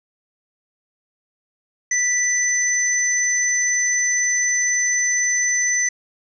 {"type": "tone pair together", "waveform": "sine", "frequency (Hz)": [1967, 6071], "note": ["B6", "F#8"], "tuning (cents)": [-7, 44], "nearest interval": "octave + minor sixth", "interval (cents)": 1951, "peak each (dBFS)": [-20, -19], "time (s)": [1.91, 5.89], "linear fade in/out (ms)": 5, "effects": []}